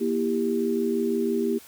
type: chord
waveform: sine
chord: E diminished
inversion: second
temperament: just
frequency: 237.3 / 329.6 / 395.6 Hz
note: Bb3 / E4 / G4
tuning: +31 / 0 / +16 cents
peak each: -26 / -29 / -25 dBFS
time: 0-1.59 s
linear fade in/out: 20 ms
effects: white hiss -49 dBFS RMS until 1.67 s